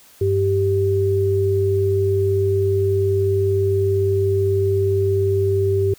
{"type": "tone pair together", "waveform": "sine", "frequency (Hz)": [97.8, 391.2], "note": ["G2", "G4"], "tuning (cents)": [-4, -4], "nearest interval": "2 octaves", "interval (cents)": 2400, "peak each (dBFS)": [-19, -17], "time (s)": [0.21, 5.94], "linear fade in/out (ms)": 5, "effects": ["white hiss -49 dBFS RMS until 5.98 s"]}